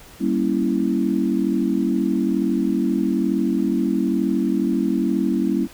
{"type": "chord", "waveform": "sine", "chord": "G diminished seventh", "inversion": "none", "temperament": "equal with one note detuned", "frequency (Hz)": [196, 235, 277.2, 329.6], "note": ["G3", "Bb3", "Db4", "Fb4"], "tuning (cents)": [0, 14, 0, 0], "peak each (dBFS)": -23, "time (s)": [0.19, 5.68], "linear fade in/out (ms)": 50, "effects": ["pink hiss -45 dBFS RMS until 5.73 s"]}